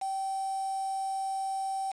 sine tone with quantisation, 774 Hz, G5, 22 cents flat, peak -30 dBFS, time 0.01-1.92 s, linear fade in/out 10 ms, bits 7, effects resampled to 22050 Hz

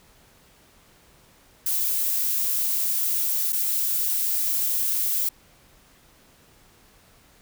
violet noise with dropouts, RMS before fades -24 dBFS, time 1.66-5.29 s, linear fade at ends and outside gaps 5 ms, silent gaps 3.524-3.528 s, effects pink hiss -56 dBFS RMS until 7.41 s

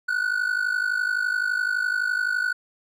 triangle ring-modulated tone, 1480 Hz, F#6, in tune, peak -17 dBFS, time 0.08-2.53 s, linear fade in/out 10 ms, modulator 25.9 Hz, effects none

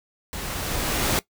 pink noise with level ramp, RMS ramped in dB -33 to -21 dBFS, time 0.33-1.19 s, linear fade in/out 0 ms, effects noise-tail reverb RT60 0.1 s tail -19 dB re dry

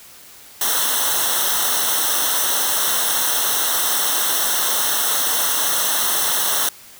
white noise with comb filter, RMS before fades -19 dBFS, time 0.61-6.69 s, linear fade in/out 2 ms, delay 0.42 ms, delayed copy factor -0.9, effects white hiss -43 dBFS RMS until 6.99 s

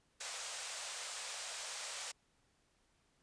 white band-pass noise, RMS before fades -45 dBFS, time 0.2-2.12 s, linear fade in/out 10 ms, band 490 to 9000 Hz, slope 48 dB/octave, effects pink hiss -75 dBFS RMS until 3.22 s + resampled to 22050 Hz

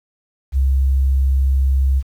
sine tone, 67 Hz, C2, 42 cents sharp, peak -12 dBFS, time 0.52-2.03 s, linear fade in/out 50 ms, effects 8-bit

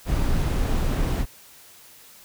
brown noise, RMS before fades -22 dBFS, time 0.05-1.26 s, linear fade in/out 50 ms, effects white hiss -49 dBFS RMS until 2.24 s

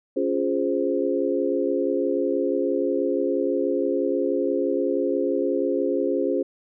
sine chord, Db major seventh, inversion none, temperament equal with one note detuned, 278.5 / 349.2 / 415.3 / 523.3 Hz, Db4 / F4 / Ab4 / C5, +8 / 0 / 0 / 0 cents, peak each -26 dBFS, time 0.16-6.43 s, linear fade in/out 10 ms, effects none

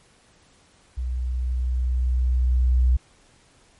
sine tone with level ramp, 62.4 Hz, B1, 19 cents sharp, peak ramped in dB -24 to -14 dBFS, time 0.97-2.97 s, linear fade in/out 10 ms, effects pink hiss -57 dBFS RMS until 3.79 s + MP3 48 kbps

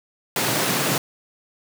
pink high-pass noise, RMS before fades -22 dBFS, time 0.36-0.98 s, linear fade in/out 2 ms, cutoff 110 Hz, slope 96 dB/octave, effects none

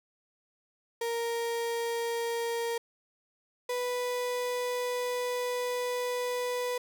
35% pulse tone pair in turn, 465.9 / 493.6 Hz, A#4 / B4, -1 / -1 cents, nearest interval minor second, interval 100 cents, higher second, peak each -28 dBFS, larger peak neither, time 1.01-2.78 / 3.69-6.78 s, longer second, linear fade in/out 5 ms, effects none

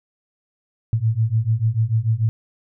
sine beating tone pair, 108.4 / 115.2 Hz, A2 / A#2, -25 / -20 cents, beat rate 6.8 Hz, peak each -20 / -19 dBFS, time 0.93-2.29 s, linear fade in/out 0 ms, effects none

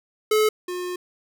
square tone pair in turn, 430 / 359.2 Hz, A4 / F4, -40 / +49 cents, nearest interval minor third, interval 311 cents, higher first, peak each -17 / -28 dBFS, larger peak first, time 0.31-0.49 / 0.68-0.96 s, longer second, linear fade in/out 5 ms, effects none

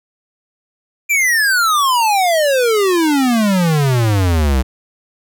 square exponential sweep, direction down, 2400 to 61.74 Hz, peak -12 dBFS, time 1.09-4.63 s, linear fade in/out 20 ms, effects none

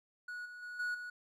triangle tone with level steps, 1462 Hz, F#6, 21 cents flat, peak -39 / -45 / -41 / -32 / -40 dBFS, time 0.28-1.1 s, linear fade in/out 5 ms, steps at 0.45 / 0.62 / 0.79 / 0.94 s, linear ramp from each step 10 ms, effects none

